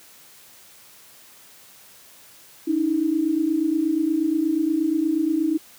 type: tone pair together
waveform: sine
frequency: 292 / 320.4 Hz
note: D4 / E4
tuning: -10 / -49 cents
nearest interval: major second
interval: 161 cents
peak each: -24 / -20 dBFS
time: 2.67-5.58 s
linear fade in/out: 10 ms
effects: white hiss -49 dBFS RMS until 5.78 s + high-pass 80 Hz 12 dB/octave